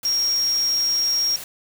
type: tone in noise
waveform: sine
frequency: 5588 Hz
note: F8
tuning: in tune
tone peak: -18 dBFS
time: 0.05-1.36 s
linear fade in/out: 2 ms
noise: white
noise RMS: -35 dBFS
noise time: 0.03-1.44 s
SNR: +14 dB
effects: none